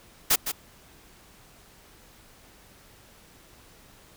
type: noise with echo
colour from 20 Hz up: white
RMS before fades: -20 dBFS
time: 0.3-0.36 s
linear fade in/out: 10 ms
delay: 160 ms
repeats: 1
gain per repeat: -9 dB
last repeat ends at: 0.52 s
effects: pink hiss -54 dBFS RMS until 4.16 s